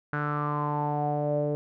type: tone with low-pass filter sweep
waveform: sawtooth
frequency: 147.6 Hz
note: D3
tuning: 9 cents sharp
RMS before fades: -28 dBFS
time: 0.13-1.55 s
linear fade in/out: 0 ms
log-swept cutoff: 1500 to 510 Hz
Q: 7.3
effects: none